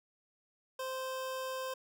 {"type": "tone", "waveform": "25% pulse", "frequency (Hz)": 521, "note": "C5", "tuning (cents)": -7, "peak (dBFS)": -33, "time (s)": [0.79, 1.74], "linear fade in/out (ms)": 5, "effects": []}